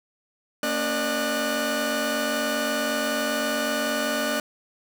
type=tone cluster; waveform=sawtooth; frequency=230.4 / 278.4 / 602 / 1473 Hz; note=A#3 / C#4 / D5 / F#6; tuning=-20 / +8 / +43 / -8 cents; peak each=-27 / -27 / -23 / -26 dBFS; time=0.63-4.4 s; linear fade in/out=2 ms; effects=none